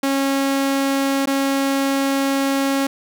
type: tone with dropouts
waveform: sawtooth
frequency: 273.8 Hz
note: C#4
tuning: 21 cents flat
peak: -13 dBFS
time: 0.03-2.87 s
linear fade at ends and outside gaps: 5 ms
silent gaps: 1.258-1.272 s
effects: none